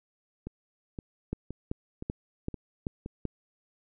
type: two click trains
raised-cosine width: 3 ms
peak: -18 / -24 dBFS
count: 6 / 6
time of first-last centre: 1.33-3.253 / 0.47-3.061 s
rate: 2.6 / 1.93 Hz
effects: none

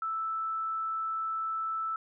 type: tone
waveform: sine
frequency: 1318 Hz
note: E6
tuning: 1 cent flat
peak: -30 dBFS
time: 0.02-1.96 s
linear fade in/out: 2 ms
effects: none

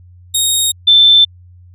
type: tone pair in turn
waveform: 15% pulse / sine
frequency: 3737 / 3542 Hz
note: A#7 / A7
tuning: +4 / +11 cents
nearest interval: minor second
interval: 93 cents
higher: first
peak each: -4 dBFS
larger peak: neither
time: 0.34-0.72 / 0.87-1.25 s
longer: neither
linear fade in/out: 10 ms
effects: added 89 Hz sine -38 dBFS peak until 1.74 s + resampled to 32000 Hz

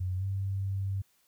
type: tone with pitch glide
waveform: sine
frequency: 92.1 to 97.41 Hz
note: F#2 to G2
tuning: -7 to -10 cents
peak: -29 dBFS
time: 0-1.02 s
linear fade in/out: 10 ms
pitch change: +97 cents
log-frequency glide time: 0.17-0.24 s
effects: white hiss -69 dBFS RMS until 1.27 s

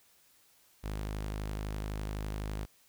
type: tone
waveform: sawtooth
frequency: 51.91 Hz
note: G#1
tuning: in tune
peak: -31 dBFS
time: 0.83-2.66 s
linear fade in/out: 20 ms
effects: white hiss -65 dBFS RMS until 2.88 s

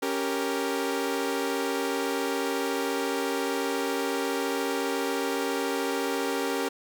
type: chord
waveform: sawtooth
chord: G diminished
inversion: second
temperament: equal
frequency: 277.2 / 392 / 466.2 Hz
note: Db4 / G4 / Bb4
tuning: 0 / 0 / 0 cents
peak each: -27 dBFS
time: 0.02-6.69 s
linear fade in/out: 10 ms
effects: none

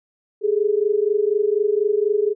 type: tone pair together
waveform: sine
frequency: 404.9 / 429 Hz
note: G#4 / A4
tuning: -44 / -44 cents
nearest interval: minor second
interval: 100 cents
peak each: -19 dBFS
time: 0.41-2.35 s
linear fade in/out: 50 ms
effects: none

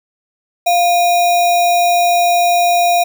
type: tone with sample-and-hold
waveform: sine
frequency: 698.5 Hz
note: F5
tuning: in tune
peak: -9 dBFS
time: 0.66-3.04 s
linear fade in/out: 10 ms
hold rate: 3150 Hz
effects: none

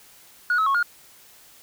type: tone with pitch steps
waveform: sine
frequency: 1452 / 1289 / 1099 / 1423 Hz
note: F#6 / E6 / C#6 / F6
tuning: -33 / -39 / -15 / +32 cents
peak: -16 dBFS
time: 0.5-0.828 s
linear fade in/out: 2 ms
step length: 82 ms
effects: tanh soft clip ceiling -16 dBFS + white hiss -51 dBFS RMS until 1.62 s

